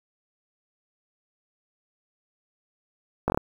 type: slowing click train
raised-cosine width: 1 ms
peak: -9 dBFS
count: 5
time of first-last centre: 3.28-3.375 s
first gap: 19 ms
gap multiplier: 1.15
effects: 7-bit